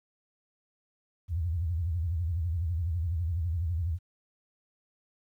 sine tone with vibrato, 84.1 Hz, E2, 35 cents sharp, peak -27 dBFS, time 1.28-3.99 s, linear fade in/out 50 ms, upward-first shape sine, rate 12 Hz, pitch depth 160 cents each way, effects 11-bit

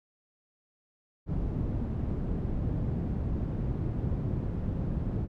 white low-pass noise, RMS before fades -31 dBFS, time 1.26-5.28 s, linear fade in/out 50 ms, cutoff 160 Hz, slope 12 dB/octave, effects none

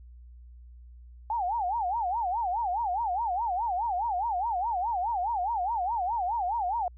sine tone with vibrato, 820 Hz, G#5, 22 cents flat, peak -26 dBFS, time 1.3-6.88 s, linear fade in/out 2 ms, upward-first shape sine, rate 4.8 Hz, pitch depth 260 cents each way, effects added 60 Hz sine -46 dBFS peak until 6.97 s

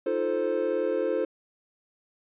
triangle chord, F dominant seventh, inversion third, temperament equal, 311.1 / 349.2 / 440 / 523.3 Hz, Eb4 / F4 / A4 / C5, 0 / 0 / 0 / 0 cents, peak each -32 / -29 / -27 / -26 dBFS, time 0.06-1.25 s, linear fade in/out 5 ms, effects resampled to 8000 Hz

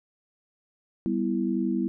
sine chord, E minor, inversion first, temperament equal, 196 / 246.9 / 329.6 Hz, G3 / B3 / E4, 0 / 0 / 0 cents, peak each -28 dBFS, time 1.06-1.88 s, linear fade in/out 0 ms, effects none

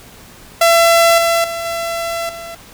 sawtooth tone with level steps, 673 Hz, E5, 36 cents sharp, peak -4 / -8 / -17 / -15 / -24 dBFS, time 0.61-2.55 s, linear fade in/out 5 ms, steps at 1.18 / 1.44 / 1.65 / 2.29 s, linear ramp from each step 2 ms, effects pink hiss -40 dBFS RMS until 2.73 s

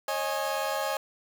30% pulse chord, C# suspended second, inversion none, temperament equal with one note detuned, 544.5 / 622.3 / 830.6 Hz, C#5 / D#5 / G#5, -31 / 0 / 0 cents, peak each -30 dBFS, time 0.08-0.97 s, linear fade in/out 2 ms, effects 8-bit

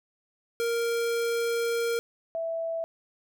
square / sine tone pair in turn, 466.2 / 659.3 Hz, A#4 / E5, 0 / 0 cents, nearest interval tritone, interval 600 cents, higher second, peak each -26 / -28 dBFS, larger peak first, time 0.6-1.99 / 2.35-2.84 s, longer first, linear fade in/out 0 ms, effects none

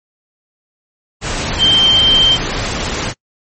sine tone in noise, 3136 Hz, G7, in tune, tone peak -7 dBFS, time 1.58-2.38 s, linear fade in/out 50 ms, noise pink, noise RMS -19 dBFS, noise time 1.21-3.14 s, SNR +9 dB, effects noise-tail reverb RT60 0.1 s tail -26 dB re dry + MP3 32 kbps

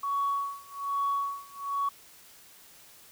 sine tone with tremolo, 1120 Hz, C#6, 18 cents sharp, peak -24 dBFS, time 0.03-1.89 s, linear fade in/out 5 ms, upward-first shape sine, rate 1.2 Hz, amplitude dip 95%, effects tanh soft clip ceiling -21 dBFS + white hiss -54 dBFS RMS until 3.11 s

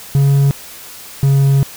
triangle tone pair in turn, 139.3 / 137.78 Hz, C#3 / C#3, +9 / -10 cents, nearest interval unison, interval 19 cents, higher first, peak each -6 dBFS, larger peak neither, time 0.15-0.51 / 1.23-1.63 s, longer second, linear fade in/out 0 ms, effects white hiss -34 dBFS RMS until 1.76 s

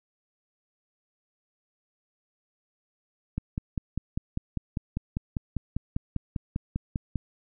click train, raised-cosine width 5 ms, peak -16 dBFS, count 20, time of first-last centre 3.38-7.157 s, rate 5.03 Hz, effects none

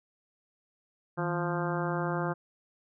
harmonic tone with a mistuned harmonic, 174.7 Hz, F3, 1 cent sharp, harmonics 1 / 2 / 3 / 4 / 5 / 6 / 7 / 8 / 9, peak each -32 / -35 / -37 / -38 / -39 / -40 / -40 / -41 / -42 dBFS, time 1.17-2.34 s, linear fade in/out 20 ms, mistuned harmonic 1, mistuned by -140 cents, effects none

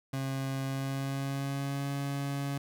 30% pulse tone with pitch glide, 134.7 to 140.1 Hz, C#3 to C#3, -49 to +19 cents, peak -29 dBFS, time 0.13-2.58 s, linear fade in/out 5 ms, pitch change +68 cents, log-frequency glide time 0.64-1.9 s, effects none

